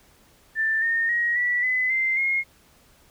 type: tone with pitch steps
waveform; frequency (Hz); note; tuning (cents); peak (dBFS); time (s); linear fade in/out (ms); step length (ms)
sine; 1775 / 1832.3 / 1891.4 / 1952.5 / 2016 / 2081 / 2148; A6 / A#6 / A#6 / B6 / B6 / C7 / C7; +15 / -30 / +25 / -20 / +35 / -10 / +45; -20; 0.55-2.44; 50; 270
effects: pink hiss -57 dBFS RMS until 3.1 s